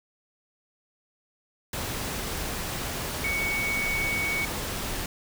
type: tone in noise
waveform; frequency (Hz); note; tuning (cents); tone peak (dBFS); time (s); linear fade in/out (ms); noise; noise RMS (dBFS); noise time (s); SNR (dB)
sine; 2234; C#7; +13; -26; 3.24-4.45; 2; pink; -32; 1.73-5.06; +3
effects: none